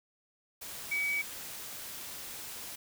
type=tone in noise; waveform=sine; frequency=2274 Hz; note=C#7; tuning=44 cents sharp; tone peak=-29 dBFS; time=0.91-1.22 s; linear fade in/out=10 ms; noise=white; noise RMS=-43 dBFS; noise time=0.61-2.76 s; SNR=+11 dB; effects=none